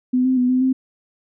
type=tone with pitch steps; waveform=sine; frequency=252.5 / 259 / 248.9 / 255.1 / 260.9 Hz; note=B3 / C4 / B3 / C4 / C4; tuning=+39 / -17 / +14 / -44 / -5 cents; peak=-14 dBFS; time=0.13-0.73 s; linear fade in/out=10 ms; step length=120 ms; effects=none